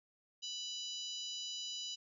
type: harmonic tone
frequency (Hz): 987.8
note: B5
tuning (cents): 0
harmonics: 3 / 4 / 5 / 6 / 7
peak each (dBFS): -44 / -46 / -48 / -50 / -51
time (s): 0.42-1.96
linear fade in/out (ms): 20
effects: none